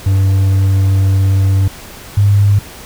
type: tone pair in turn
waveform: triangle / sine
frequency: 96.7 / 101.21 Hz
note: G2 / G#2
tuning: -23 / -44 cents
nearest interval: minor second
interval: 79 cents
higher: second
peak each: -6 dBFS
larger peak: neither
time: 0.06-1.68 / 2.17-2.59 s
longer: first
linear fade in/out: 5 ms
effects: pink hiss -33 dBFS RMS until 2.85 s